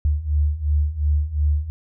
sine beating tone pair, 72.7 / 75.5 Hz, D2 / D2, -17 / +48 cents, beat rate 2.8 Hz, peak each -22 / -19 dBFS, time 0.05-1.7 s, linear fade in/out 0 ms, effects none

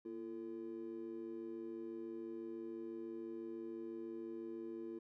triangle tone with amplitude modulation, 340 Hz, F4, 46 cents flat, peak -36 dBFS, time 0.05-4.99 s, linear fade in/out 10 ms, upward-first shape sine, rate 106 Hz, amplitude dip 95%, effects tanh soft clip ceiling -38 dBFS

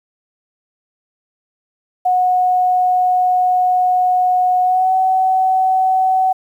sine tone with pitch glide, 731 to 753.3 Hz, F#5 to F#5, -21 to +31 cents, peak -11 dBFS, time 2.05-6.33 s, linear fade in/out 10 ms, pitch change +52 cents, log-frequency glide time 4.63-4.93 s, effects 8-bit

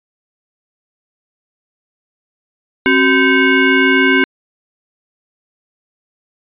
sine tone with frequency modulation, 911 Hz, A#5, 40 cents flat, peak -8 dBFS, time 2.86-4.24 s, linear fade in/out 0 ms, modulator 643 Hz, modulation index 2.4, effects resampled to 8000 Hz

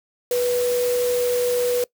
sine tone in noise, 490.2 Hz, B4, 13 cents flat, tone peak -18 dBFS, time 0.31-1.84 s, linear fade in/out 2 ms, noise white, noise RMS -31 dBFS, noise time 0.31-1.84 s, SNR +10 dB, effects noise-tail reverb RT60 0.1 s tail -22 dB re dry

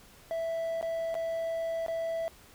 triangle tone with dropouts, 659.3 Hz, E5, in tune, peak -28 dBFS, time 0.31-2.28 s, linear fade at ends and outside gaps 0 ms, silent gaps 0.812-0.827 / 1.143-1.152 / 1.863-1.882 s, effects pink hiss -56 dBFS RMS until 2.54 s

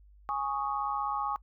sine chord, Ab suspended fourth, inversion none, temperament equal, 830.6 / 1108.7 / 1244.5 Hz, Ab5 / Db6 / Eb6, 0 / 0 / 0 cents, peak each -33 / -33 / -36 dBFS, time 0.29-1.36 s, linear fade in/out 0 ms, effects noise-tail reverb RT60 0.1 s tail -22 dB re dry + added 50 Hz sine -54 dBFS peak until 1.42 s

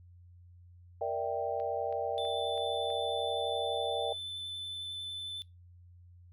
sine chord, E half-diminished seventh, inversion second, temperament equal, 466.2 / 587.3 / 659.3 / 784 Hz, Bb4 / D5 / E5 / G5, 0 / 0 / 0 / 0 cents, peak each -36 dBFS, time 1.01-4.13 s, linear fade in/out 5 ms
click train, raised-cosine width 0.3 ms, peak -38 dBFS, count 5, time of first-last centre 1.6-2.903 s, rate 3.07 Hz
triangle tone with vibrato, 3520 Hz, A7, in tune, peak -36 dBFS, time 2.18-5.42 s, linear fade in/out 0 ms, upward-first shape sine, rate 11 Hz, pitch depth 8 cents each way
effects noise-tail reverb RT60 0.2 s tail -21 dB re dry + added 88 Hz sine -53 dBFS peak until 6.32 s

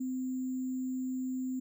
sine tone with sample-and-hold, 257.6 Hz, C4, 27 cents flat, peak -32 dBFS, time 0-1.6 s, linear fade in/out 10 ms, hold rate 7350 Hz, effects none

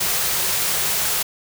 white band-stop noise, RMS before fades -21 dBFS, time 0-1.23 s, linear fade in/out 10 ms, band 220 to 340 Hz, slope 96 dB/octave, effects none

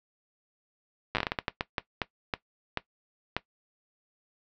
slowing click train, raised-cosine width 0.3 ms, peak -11 dBFS, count 16, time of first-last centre 1.15-3.366 s, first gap 8 ms, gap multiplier 1.36, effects noise-tail reverb RT60 0.1 s tail -17 dB re dry + low-pass 5000 Hz 12 dB/octave

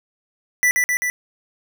square tone with echo, 1975.5 Hz, B6, in tune, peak -14 dBFS, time 0.63-0.71 s, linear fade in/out 0 ms, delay 130 ms, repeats 3, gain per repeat -2 dB, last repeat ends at 1.1 s, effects none

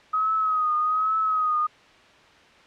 sine tone with vibrato, 1263 Hz, D#6, 26 cents sharp, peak -20 dBFS, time 0.13-1.67 s, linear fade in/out 10 ms, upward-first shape triangle, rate 1.2 Hz, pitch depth 59 cents each way, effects white hiss -52 dBFS RMS until 2.66 s + low-pass 3000 Hz 12 dB/octave

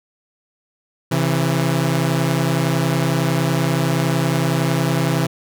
sawtooth tone pair together, 134.4 / 165.19 Hz, C3 / E3, +47 / +4 cents, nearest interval major third, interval 357 cents, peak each -15 dBFS, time 1.11-5.27 s, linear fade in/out 10 ms, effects none

